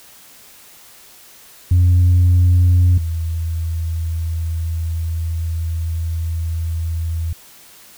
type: tone pair in turn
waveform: sine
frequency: 88.9 / 82.22 Hz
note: F2 / E2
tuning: +31 / -4 cents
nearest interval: minor second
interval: 135 cents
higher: first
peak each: -7 / -18 dBFS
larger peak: first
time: 1.71-2.98 / 2.98-7.33 s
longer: second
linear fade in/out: 5 ms
effects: tanh soft clip ceiling -7 dBFS + white hiss -44 dBFS RMS until 7.97 s